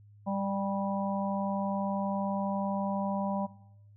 harmonic tone with a mistuned harmonic, 197.5 Hz, G3, 13 cents sharp, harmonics 1 / 3 / 4 / 5, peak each -31 / -36 / -37 / -38 dBFS, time 0.26-3.47 s, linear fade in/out 20 ms, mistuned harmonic 5, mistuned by -17 cents, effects noise-tail reverb RT60 0.8 s tail -19 dB re dry + added 103 Hz sine -53 dBFS peak until 3.96 s

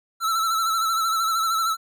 square tone with vibrato, 1327 Hz, E6, 11 cents sharp, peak -21 dBFS, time 0.2-1.77 s, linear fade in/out 50 ms, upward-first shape sine, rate 13 Hz, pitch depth 48 cents each way, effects none

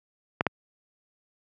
clicks, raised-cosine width 0.5 ms, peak -7 dBFS, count 2, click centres 0.409 / 0.467 s, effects high-pass 100 Hz 12 dB/octave

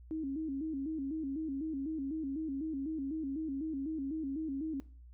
sine tone with vibrato, 293.7 Hz, D4, in tune, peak -34 dBFS, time 0.11-4.8 s, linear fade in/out 0 ms, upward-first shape square, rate 4 Hz, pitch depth 130 cents each way, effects noise-tail reverb RT60 0.4 s tail -19 dB re dry + added 60 Hz sine -51 dBFS peak until 5.13 s

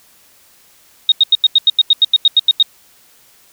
sine tone bursts, 3729 Hz, A#7, in tune, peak -5 dBFS, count 14, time 1.09-2.627 s, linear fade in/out 2 ms, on 29 ms, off 87 ms, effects white hiss -49 dBFS RMS until 3.52 s

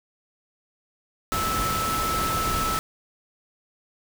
sine tone in noise, 1311 Hz, E6, 10 cents flat, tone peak -25 dBFS, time 1.32-2.79 s, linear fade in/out 0 ms, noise pink, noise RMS -28 dBFS, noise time 1.32-2.79 s, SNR 0 dB, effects none

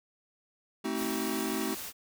square chord, A diminished seventh, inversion none, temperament just, 220 / 264 / 316.8 / 380.2 Hz, A3 / C4 / Eb4 / Gb4, 0 / +16 / +31 / +47 cents, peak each -37 dBFS, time 0.84-1.75 s, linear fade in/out 10 ms
white noise, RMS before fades -40 dBFS, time 0.94-1.93 s, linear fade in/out 50 ms
effects none

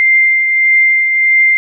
sine tone with tremolo, 2096 Hz, C7, 2 cents sharp, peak -5 dBFS, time 0-1.57 s, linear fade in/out 0 ms, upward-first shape triangle, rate 1.6 Hz, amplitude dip 45%, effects none

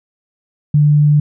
sine tone, 148.1 Hz, D3, 15 cents sharp, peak -7 dBFS, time 0.74-1.2 s, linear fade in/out 5 ms, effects none

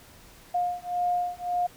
sine beating tone pair, 710 / 711.8 Hz, F5 / F5, +28 / +33 cents, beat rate 1.8 Hz, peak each -28 dBFS, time 0.54-1.67 s, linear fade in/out 10 ms, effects pink hiss -52 dBFS RMS until 1.76 s

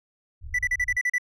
pink low-pass noise, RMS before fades -39 dBFS, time 0.41-0.98 s, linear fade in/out 20 ms, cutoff 100 Hz, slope 48 dB/octave
triangle tone bursts, 1975.5 Hz, B6, in tune, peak -19 dBFS, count 8, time 0.54-1.183 s, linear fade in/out 5 ms, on 48 ms, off 37 ms
effects resampled to 32000 Hz

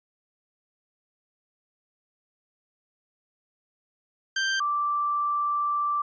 sawtooth / sine tone pair in turn, 1571 / 1171.5 Hz, G6 / D6, +3 / -5 cents, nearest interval perfect fourth, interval 508 cents, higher first, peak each -20 / -23 dBFS, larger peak first, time 4.36-4.6 / 4.6-6.02 s, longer second, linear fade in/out 5 ms, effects resampled to 16000 Hz

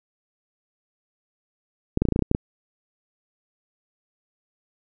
clicks, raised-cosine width 3 ms, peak -7 dBFS, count 10, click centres 1.974 / 2.02 / 2.053 / 2.087 / 2.123 / 2.161 / 2.192 / 2.223 / 2.314 / 2.349 s, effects none

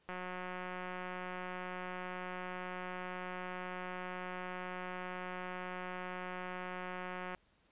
click train, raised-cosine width 0.5 ms, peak -28 dBFS, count 1322, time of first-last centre 0.09-7.348 s, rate 182 Hz, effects pink hiss -71 dBFS RMS until 7.71 s + resampled to 8000 Hz

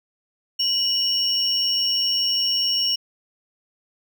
triangle tone pair together, 2928 / 5505 Hz, F#7 / F8, -19 / -26 cents, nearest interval major seventh, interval 1093 cents, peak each -23 / -19 dBFS, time 0.59-2.96 s, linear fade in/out 10 ms, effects none

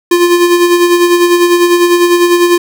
square tone with tremolo, 349.2 Hz, F4, in tune, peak -4 dBFS, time 0.11-2.58 s, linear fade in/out 5 ms, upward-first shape sine, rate 10 Hz, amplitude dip 50%, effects none

